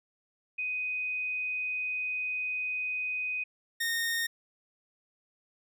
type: tone pair in turn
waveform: sine / sawtooth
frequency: 2500 / 1843.6 Hz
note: D#7 / A#6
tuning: +8 / -20 cents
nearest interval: perfect fourth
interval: 528 cents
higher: first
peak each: -30 / -25 dBFS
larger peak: second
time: 0.58-3.44 / 3.8-4.27 s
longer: first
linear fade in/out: 10 ms
effects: none